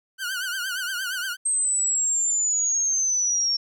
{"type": "tone with vibrato", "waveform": "sawtooth", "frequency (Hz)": 1493, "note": "F#6", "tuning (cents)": 15, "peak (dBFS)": -23, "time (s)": [0.18, 1.37], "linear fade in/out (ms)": 50, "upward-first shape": "triangle", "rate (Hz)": 8.6, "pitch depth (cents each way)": 120}
{"type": "linear sweep", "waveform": "sine", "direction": "down", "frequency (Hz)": [8350, 5460], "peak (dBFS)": -20, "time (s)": [1.45, 3.57], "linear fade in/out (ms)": 10}
{"effects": []}